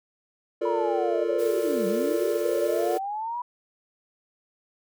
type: chord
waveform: triangle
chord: Bb major seventh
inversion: second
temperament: just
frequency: 349.6 / 437 / 466.2 / 582.7 Hz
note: F4 / A4 / Bb4 / D5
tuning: +2 / -12 / 0 / -14 cents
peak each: -27 dBFS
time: 0.61-2.98 s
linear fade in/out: 10 ms
type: linear two-way sweep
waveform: sine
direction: down then up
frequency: 986 to 185 to 986 Hz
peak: -28 dBFS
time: 0.65-3.42 s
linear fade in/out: 5 ms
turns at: 1.87 s
type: noise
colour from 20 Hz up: white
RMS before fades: -43 dBFS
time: 1.38-2.99 s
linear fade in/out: 20 ms
effects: none